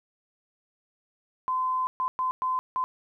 sine tone bursts at uneven times, 1026 Hz, C6, 34 cents flat, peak -24 dBFS, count 5, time 1.48-1.87 / 2-2.08 / 2.19-2.31 / 2.42-2.59 / 2.76-2.84 s, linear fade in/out 0 ms, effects 11-bit

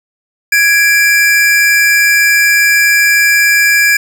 square tone pair together, 1661.2 / 2349 Hz, G#6 / D7, 0 / 0 cents, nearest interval tritone, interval 600 cents, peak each -10 dBFS, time 0.52-3.97 s, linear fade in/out 5 ms, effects none

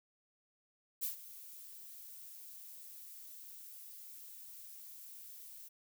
violet noise with ADSR envelope, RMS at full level -36 dBFS, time 1.01-5.69 s, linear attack 25 ms, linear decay 120 ms, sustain -16 dB, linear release 17 ms, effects none

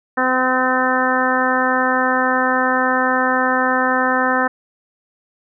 harmonic tone, 256.4 Hz, C4, 35 cents flat, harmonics 1 / 2 / 3 / 4 / 5 / 6 / 7, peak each -22 / -22 / -22 / -22 / -22 / -22 / -22 dBFS, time 0.17-4.48 s, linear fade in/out 10 ms, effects none

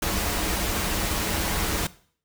pink noise with comb filter, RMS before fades -26 dBFS, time 0.02-1.87 s, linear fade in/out 5 ms, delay 7.8 ms, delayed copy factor -0.5, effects noise-tail reverb RT60 0.5 s tail -18 dB re dry

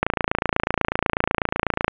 click train, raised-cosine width 0.5 ms, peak -3 dBFS, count 53, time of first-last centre 0.03-1.881 s, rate 28.1 Hz, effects resampled to 8000 Hz + 7-bit

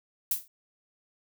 violet noise with exponential decay, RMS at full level -23 dBFS, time 0.31-0.48 s, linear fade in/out 2 ms, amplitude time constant 36 ms, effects none

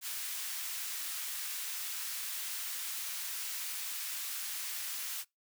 white high-pass noise, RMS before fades -39 dBFS, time 0.01-5.25 s, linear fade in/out 50 ms, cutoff 1400 Hz, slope 12 dB/octave, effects noise-tail reverb RT60 0.2 s tail -25 dB re dry

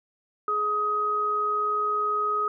sine tone pair together, 420 / 1258.6 Hz, G#4 / D#6, +19 / +19 cents, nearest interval octave + perfect fifth, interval 1900 cents, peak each -32 / -23 dBFS, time 0.48-2.48 s, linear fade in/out 2 ms, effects none

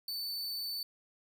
45% pulse tone, 4514 Hz, C#8, 31 cents sharp, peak -35 dBFS, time 0.08-0.83 s, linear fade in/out 2 ms, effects none

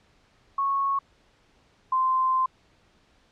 sine tone pair in turn, 1102 / 1040.1 Hz, C#6 / C6, -11 / -11 cents, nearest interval minor second, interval 100 cents, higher first, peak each -22 / -20 dBFS, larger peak second, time 0.58-0.99 / 1.92-2.46 s, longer second, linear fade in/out 5 ms, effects pink hiss -62 dBFS RMS until 3.31 s + low-pass 5000 Hz 12 dB/octave

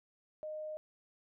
sine tone, 616 Hz, D#5, 17 cents flat, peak -39 dBFS, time 0.43-0.77 s, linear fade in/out 0 ms, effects none

